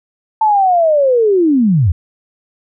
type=linear sweep; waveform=sine; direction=down; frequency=888 to 73.5 Hz; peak=-8 dBFS; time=0.41-1.92 s; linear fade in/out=5 ms; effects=none